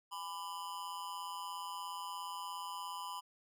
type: tone with amplitude modulation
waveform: square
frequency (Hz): 1000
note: B5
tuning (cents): +21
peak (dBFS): -38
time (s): 0.11-3.21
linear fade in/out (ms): 20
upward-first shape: sine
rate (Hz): 177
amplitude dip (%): 85
effects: none